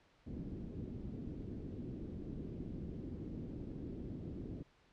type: low-pass noise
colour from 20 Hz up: white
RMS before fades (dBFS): -45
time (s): 0.26-4.63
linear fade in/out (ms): 10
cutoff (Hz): 320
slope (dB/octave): 24
effects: pink hiss -69 dBFS RMS until 4.92 s + low-pass 4000 Hz 12 dB/octave

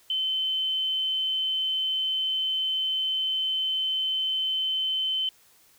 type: tone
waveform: sine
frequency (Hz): 3067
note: G7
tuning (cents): -38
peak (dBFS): -24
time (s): 0.1-5.29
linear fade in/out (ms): 2
effects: white hiss -59 dBFS RMS until 5.78 s

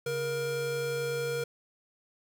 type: tone pair together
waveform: square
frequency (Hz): 140.2 / 471.6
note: C#3 / A#4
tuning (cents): +20 / +20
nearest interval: octave + major sixth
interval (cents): 2100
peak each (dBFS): -39 / -31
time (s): 0.06-1.44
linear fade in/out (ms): 5
effects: none

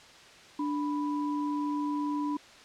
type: tone pair together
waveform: sine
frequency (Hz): 293.7 / 988.9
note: D4 / B5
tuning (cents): 0 / +2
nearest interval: octave + major sixth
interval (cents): 2102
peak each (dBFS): -29 / -35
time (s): 0.59-2.37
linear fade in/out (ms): 5
effects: white hiss -52 dBFS RMS until 2.64 s + low-pass 5000 Hz 12 dB/octave

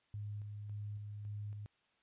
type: tone with tremolo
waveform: sine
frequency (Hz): 103.83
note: G#2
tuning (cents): 0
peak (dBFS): -40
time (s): 0.14-1.66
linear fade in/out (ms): 0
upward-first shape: square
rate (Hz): 1.8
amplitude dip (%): 30
effects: white hiss -75 dBFS RMS until 2.02 s + resampled to 8000 Hz

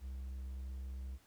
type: tone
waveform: triangle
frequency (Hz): 65.2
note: C2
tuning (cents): -5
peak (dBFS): -39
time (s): 0-1.19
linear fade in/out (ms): 50
effects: pink hiss -68 dBFS RMS until 1.26 s

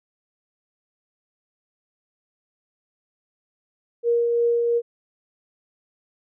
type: tone with tremolo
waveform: sine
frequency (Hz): 471.2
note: A#4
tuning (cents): +19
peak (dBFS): -16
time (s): 4.03-4.82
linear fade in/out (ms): 50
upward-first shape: triangle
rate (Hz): 2.9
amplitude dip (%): 30
effects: none

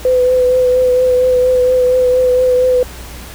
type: tone with vibrato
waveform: sine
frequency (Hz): 504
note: B4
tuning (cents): +35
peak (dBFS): -8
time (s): 0.05-2.83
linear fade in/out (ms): 2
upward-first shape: triangle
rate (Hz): 4.3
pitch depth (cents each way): 24
effects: added 60 Hz sine -31 dBFS peak until 3.34 s + pink hiss -33 dBFS RMS until 3.34 s

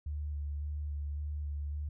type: tone with vibrato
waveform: sine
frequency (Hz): 73.42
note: D2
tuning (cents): 0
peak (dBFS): -34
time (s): 0.06-1.89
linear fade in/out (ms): 5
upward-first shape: square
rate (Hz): 1.8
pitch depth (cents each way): 17
effects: none

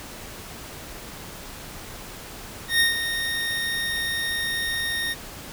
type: tone with ADSR envelope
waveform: 25% pulse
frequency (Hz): 1851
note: A#6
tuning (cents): -13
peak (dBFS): -12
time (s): 2.68-5.15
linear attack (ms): 120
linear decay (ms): 140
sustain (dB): -9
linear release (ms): 31
effects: pink hiss -39 dBFS RMS until 5.52 s

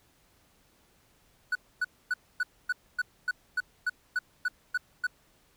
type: tone bursts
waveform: triangle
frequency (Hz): 1480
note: F#6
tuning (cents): 0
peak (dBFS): -23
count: 13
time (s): 1.52-5.069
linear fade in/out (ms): 5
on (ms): 33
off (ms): 260
effects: pink hiss -65 dBFS RMS until 5.56 s

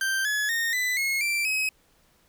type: tone with pitch steps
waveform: 40% pulse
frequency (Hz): 1568 / 1700.1 / 1843.3 / 1998.5 / 2167 / 2349 / 2547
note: G6 / G#6 / A#6 / B6 / C#7 / D7 / D#7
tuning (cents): 0 / +40 / -20 / +20 / -40 / 0 / +40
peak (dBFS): -23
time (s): 0.01-1.69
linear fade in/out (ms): 2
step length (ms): 240
effects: pink hiss -63 dBFS RMS until 2.28 s

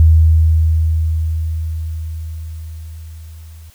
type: tone with level ramp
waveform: sine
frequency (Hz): 80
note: D#2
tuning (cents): +49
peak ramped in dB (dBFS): -4 to -34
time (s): 0-3.7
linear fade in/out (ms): 0
effects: white hiss -49 dBFS RMS until 3.74 s

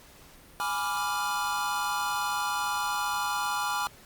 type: chord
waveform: square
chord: G# diminished seventh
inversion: none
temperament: equal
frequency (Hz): 830.6 / 987.8 / 1174.7 / 1396.9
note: G#5 / B5 / D6 / F6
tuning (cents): 0 / 0 / 0 / 0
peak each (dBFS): -34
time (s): 0.6-3.87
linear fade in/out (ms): 0
effects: pink hiss -53 dBFS RMS until 4.05 s + Opus 48 kbps

